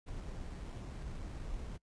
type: noise with sample-and-hold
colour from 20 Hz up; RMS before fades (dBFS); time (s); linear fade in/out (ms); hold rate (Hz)
brown; -43; 0.06-1.78; 20; 6300
effects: noise-tail reverb RT60 0.1 s tail -22 dB re dry + resampled to 22050 Hz